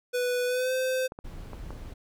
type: tone with pitch glide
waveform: square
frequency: 493.9 to 516.4 Hz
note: B4 to C5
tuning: 0 to -23 cents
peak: -26 dBFS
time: 0.13-1.08 s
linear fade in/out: 20 ms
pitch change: +77 cents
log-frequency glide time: 0.46-0.73 s
type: clicks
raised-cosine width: 1 ms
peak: -26 dBFS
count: 4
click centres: 1.121 / 1.189 / 1.533 / 1.706 s
type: noise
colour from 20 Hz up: brown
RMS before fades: -40 dBFS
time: 1.24-1.94 s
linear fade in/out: 10 ms
effects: none